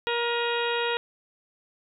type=harmonic tone with a mistuned harmonic; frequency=472.8 Hz; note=A#4; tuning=24 cents sharp; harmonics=1 / 2 / 3 / 4 / 5 / 6 / 7 / 8; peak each=-28 / -31 / -33 / -34 / -35 / -36 / -36 / -37 dBFS; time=0.07-0.97 s; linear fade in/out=0 ms; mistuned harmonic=5; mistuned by=+81 cents; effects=none